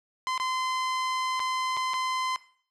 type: tone with dropouts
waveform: sawtooth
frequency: 1031 Hz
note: C6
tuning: 26 cents flat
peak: -23 dBFS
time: 0.27-2.36 s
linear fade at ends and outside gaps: 0 ms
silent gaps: 0.378-0.399 / 1.395-1.401 / 1.768-1.772 / 1.935-1.94 s
effects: noise-tail reverb RT60 0.5 s tail -17 dB re dry + low-pass 6000 Hz 12 dB/octave